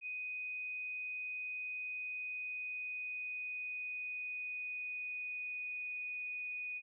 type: tone with pitch glide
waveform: sine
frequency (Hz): 2495 to 2479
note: D#7 to D#7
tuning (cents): +4 to -7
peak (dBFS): -39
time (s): 0.01-6.82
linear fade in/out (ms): 50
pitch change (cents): -11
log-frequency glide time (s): 1.86-6.11
effects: none